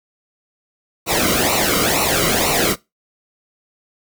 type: noise with flanger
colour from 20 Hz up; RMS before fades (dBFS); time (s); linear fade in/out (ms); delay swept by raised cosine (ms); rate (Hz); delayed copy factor
pink; -17; 1.06-2.76; 50; 0.6 to 1.18; 2.1; -0.8
effects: noise-tail reverb RT60 0.2 s tail -20 dB re dry